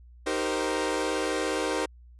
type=chord; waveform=sawtooth; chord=C minor seventh; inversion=first; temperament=equal with one note detuned; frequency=311.1 / 385.7 / 466.2 / 523.3 Hz; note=Eb4 / G4 / Bb4 / C5; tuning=0 / -28 / 0 / 0 cents; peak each=-28 dBFS; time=0.26-1.86 s; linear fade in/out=10 ms; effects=added 60 Hz sine -48 dBFS peak until 2.19 s + resampled to 24000 Hz